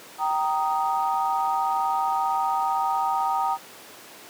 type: chord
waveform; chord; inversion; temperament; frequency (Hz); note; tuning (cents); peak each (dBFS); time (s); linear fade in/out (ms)
sine; Eb major; first; just; 777.8 / 933.4 / 1244.5; G5 / Bb5 / Eb6; -14 / +2 / 0; -25 / -25 / -28; 0.18-3.58; 50
effects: pink hiss -44 dBFS RMS until 4.29 s + high-pass 300 Hz 12 dB/octave